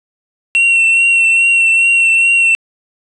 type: tone with vibrato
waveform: triangle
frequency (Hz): 2720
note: F7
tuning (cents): -46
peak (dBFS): -6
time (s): 0.55-2.55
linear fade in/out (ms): 0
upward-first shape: triangle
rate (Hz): 2.4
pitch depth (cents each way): 26
effects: resampled to 24000 Hz